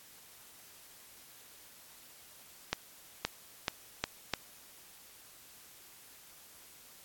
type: accelerating click train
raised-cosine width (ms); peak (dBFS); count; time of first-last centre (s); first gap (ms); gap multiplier
0.2; -12; 5; 2.73-4.337; 520; 0.83
effects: white hiss -56 dBFS RMS until 7.04 s + AAC 64 kbps